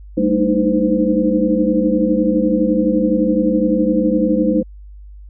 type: tone cluster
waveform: sine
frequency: 196.8 / 224.6 / 302.7 / 314.5 / 511 Hz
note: G3 / A3 / D#4 / D#4 / C5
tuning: +7 / +36 / -48 / +19 / -41 cents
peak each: -19 dBFS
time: 0.17-4.63 s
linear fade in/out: 10 ms
effects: added 50 Hz sine -34 dBFS peak until 5.29 s